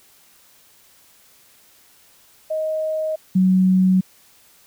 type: tone pair in turn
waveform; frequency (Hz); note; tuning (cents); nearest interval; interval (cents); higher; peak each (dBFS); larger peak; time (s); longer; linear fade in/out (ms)
sine; 627 / 186.41; D#5 / F#3; +13 / +13; octave + major sixth; 2100; first; -20 / -12; second; 2.5-3.16 / 3.35-4.01; neither; 10
effects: white hiss -53 dBFS RMS until 4.66 s